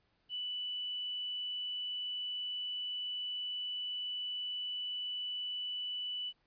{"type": "tone with quantisation", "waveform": "sine", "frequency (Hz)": 2973, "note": "F#7", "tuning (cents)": 8, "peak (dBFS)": -36, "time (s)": [0.29, 6.33], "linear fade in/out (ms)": 50, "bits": 11, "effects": ["pink hiss -75 dBFS RMS until 6.46 s", "resampled to 11025 Hz"]}